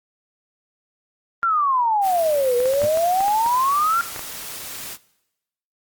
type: exponential two-way sweep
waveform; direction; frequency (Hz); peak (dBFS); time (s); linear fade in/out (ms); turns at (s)
sine; down then up; 1400 to 479.6 to 1400; -16; 1.43-4.01; 0; 2.56
type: noise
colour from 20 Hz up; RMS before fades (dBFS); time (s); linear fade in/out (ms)
white; -33; 2.01-4.98; 50
type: clicks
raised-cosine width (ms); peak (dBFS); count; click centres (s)
0.5; -17; 10; 2.603 / 2.657 / 2.737 / 2.818 / 2.973 / 3.206 / 3.282 / 3.462 / 4.162 / 4.193
type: tone with exponential decay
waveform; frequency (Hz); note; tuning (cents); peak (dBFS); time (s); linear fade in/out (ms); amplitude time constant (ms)
25% pulse; 106.1; G#2; +38; -21; 2.83-2.92; 5; 19
effects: noise-tail reverb RT60 0.9 s tail -20 dB re dry + Opus 48 kbps